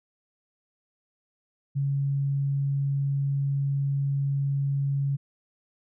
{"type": "tone", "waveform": "sine", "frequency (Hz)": 139.3, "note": "C#3", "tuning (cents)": 9, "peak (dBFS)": -23, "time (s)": [1.75, 5.17], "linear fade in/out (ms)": 20, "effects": []}